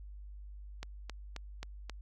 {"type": "click train", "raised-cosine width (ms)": 0.2, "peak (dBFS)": -24, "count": 5, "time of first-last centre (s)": [0.83, 1.897], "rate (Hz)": 3.75, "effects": ["added 50 Hz sine -45 dBFS peak until 2.01 s"]}